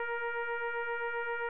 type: tone with frequency modulation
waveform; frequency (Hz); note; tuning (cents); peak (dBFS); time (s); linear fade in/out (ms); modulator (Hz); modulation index
sine; 466.2; A#4; 0; -32; 0-1.49; 2; 470; 3.2
effects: none